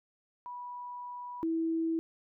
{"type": "tone pair in turn", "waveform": "sine", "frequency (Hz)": [979, 326.7], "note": ["B5", "E4"], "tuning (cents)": [-15, -15], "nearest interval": "octave + perfect fifth", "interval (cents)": 1900, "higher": "first", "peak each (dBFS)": [-39, -28], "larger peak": "second", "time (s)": [[0.46, 1.43], [1.43, 1.99]], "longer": "first", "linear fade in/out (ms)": 0, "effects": []}